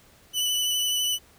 sawtooth tone with vibrato, 2981 Hz, F#7, 12 cents sharp, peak -20 dBFS, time 0.33-1.19 s, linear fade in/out 50 ms, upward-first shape triangle, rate 12 Hz, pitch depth 20 cents each way, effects pink hiss -56 dBFS RMS until 1.38 s

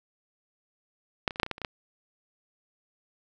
clicks, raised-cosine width 0.3 ms, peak -8 / -21 / -25 / -9 / -6 / -21 / -14 / -27 / -20 / -13 dBFS, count 10, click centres 1.278 / 1.308 / 1.359 / 1.399 / 1.432 / 1.464 / 1.513 / 1.581 / 1.617 / 1.648 s, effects none

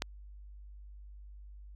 click, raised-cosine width 0.2 ms, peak -14 dBFS, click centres 0.021 s, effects added 50 Hz sine -47 dBFS peak until 1.75 s

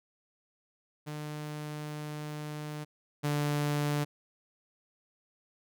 sawtooth tone pair in turn, 150.4 / 146.8 Hz, D3 / D3, +42 / 0 cents, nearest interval unison, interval 42 cents, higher first, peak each -33 / -24 dBFS, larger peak second, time 1.06-2.85 / 3.23-4.05 s, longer first, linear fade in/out 20 ms, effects none

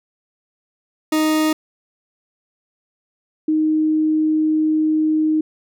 40% pulse / sine tone pair in turn, 311.1 / 311.1 Hz, D#4 / D#4, 0 / 0 cents, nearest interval unison, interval 0 cents, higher neither, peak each -14 dBFS, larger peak neither, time 1.12-1.53 / 3.48-5.41 s, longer second, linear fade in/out 5 ms, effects none

